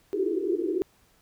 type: band-pass noise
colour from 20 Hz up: pink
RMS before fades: -27 dBFS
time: 0.13-0.82 s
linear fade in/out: 0 ms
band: 320 to 420 Hz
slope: 96 dB/octave
effects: pink hiss -63 dBFS RMS until 1.21 s